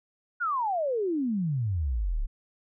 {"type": "exponential sweep", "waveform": "sine", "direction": "down", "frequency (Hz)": [1487, 30.87], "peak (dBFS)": -25, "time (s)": [0.4, 2.27], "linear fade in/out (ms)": 20, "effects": []}